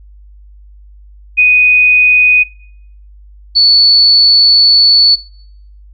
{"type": "tone pair in turn", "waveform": "sine", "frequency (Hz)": [2489, 4446], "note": ["D#7", "C#8"], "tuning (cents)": [0, 4], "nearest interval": "minor seventh", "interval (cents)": 1004, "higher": "second", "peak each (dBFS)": -4, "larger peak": "neither", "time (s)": [[1.37, 2.44], [3.55, 5.16]], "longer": "second", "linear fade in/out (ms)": 20, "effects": ["noise-tail reverb RT60 0.7 s tail -23 dB re dry", "added 50 Hz sine -35 dBFS peak until 5.93 s"]}